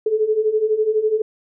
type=beating tone pair; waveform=sine; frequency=424.1 / 436.1 Hz; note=G#4 / A4; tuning=+36 / -15 cents; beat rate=12 Hz; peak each=-21 / -17 dBFS; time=0.06-1.22 s; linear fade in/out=5 ms; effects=none